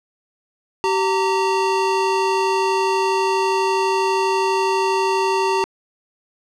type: tone pair together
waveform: square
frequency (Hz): 385.2 / 916.2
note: G4 / A#5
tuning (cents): -30 / -30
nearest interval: octave + minor third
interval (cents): 1500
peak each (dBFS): -20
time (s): 0.84-5.64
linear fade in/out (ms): 0
effects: low-pass 6000 Hz 12 dB/octave